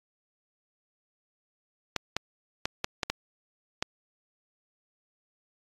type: clicks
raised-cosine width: 0.2 ms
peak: -10 dBFS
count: 7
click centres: 1.963 / 2.166 / 2.655 / 2.844 / 3.032 / 3.1 / 3.825 s
effects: AAC 32 kbps